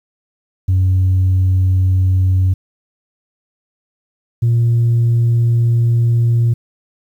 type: tone pair in turn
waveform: sine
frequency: 93.2 / 117.33 Hz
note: F#2 / A#2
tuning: +13 / +12 cents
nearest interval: major third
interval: 399 cents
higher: second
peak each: -8 dBFS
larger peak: neither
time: 0.68-2.54 / 4.42-6.54 s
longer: second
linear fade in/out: 10 ms
effects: tanh soft clip ceiling -8 dBFS + 8-bit